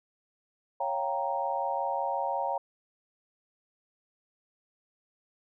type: chord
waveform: sine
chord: G half-diminished seventh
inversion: second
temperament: equal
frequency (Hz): 554.4 / 698.5 / 784 / 932.3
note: Db5 / F5 / G5 / Bb5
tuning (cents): 0 / 0 / 0 / 0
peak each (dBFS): -34 / -35 / -33 / -32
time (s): 0.8-2.58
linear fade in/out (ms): 5
effects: none